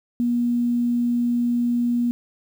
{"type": "tone with quantisation", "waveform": "sine", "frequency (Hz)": 240, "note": "B3", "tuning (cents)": -49, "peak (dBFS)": -18, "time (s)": [0.2, 2.11], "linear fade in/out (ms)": 0, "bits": 8, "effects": []}